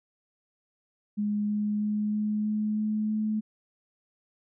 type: tone with pitch steps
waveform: sine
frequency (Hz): 207.9 / 209.1 / 210.3 / 211.5 / 212.8 / 214 / 215.2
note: G#3 / G#3 / G#3 / G#3 / G#3 / A3 / A3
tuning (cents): +2 / +12 / +22 / +32 / +42 / -48 / -38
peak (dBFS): -25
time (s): 1.17-3.41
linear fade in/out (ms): 20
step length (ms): 320
effects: none